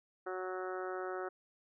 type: harmonic tone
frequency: 185 Hz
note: F#3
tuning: in tune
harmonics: 2 / 3 / 4 / 5 / 6 / 7 / 8 / 9 / 10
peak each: -40 / -45 / -45 / -55 / -51 / -46 / -48 / -58 / -57 dBFS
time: 0.26-1.29 s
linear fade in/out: 10 ms
effects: none